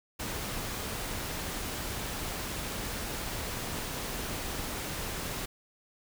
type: noise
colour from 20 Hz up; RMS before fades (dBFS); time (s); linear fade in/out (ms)
pink; -36; 0.19-5.46; 10
effects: none